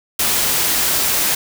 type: noise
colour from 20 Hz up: white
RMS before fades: -17 dBFS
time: 0.19-1.35 s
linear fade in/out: 5 ms
effects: none